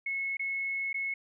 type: tone with dropouts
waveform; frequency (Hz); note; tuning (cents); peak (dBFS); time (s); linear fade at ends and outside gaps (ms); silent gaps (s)
sine; 2187; C#7; -24; -30; 0.06-1.14; 5; 0.37-0.394 / 0.93-0.942
effects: none